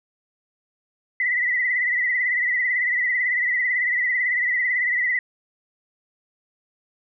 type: tone with vibrato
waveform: sine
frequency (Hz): 1975.5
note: B6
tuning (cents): 0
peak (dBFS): -19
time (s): 1.2-5.19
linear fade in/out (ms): 2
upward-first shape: triangle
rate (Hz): 18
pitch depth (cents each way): 79
effects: none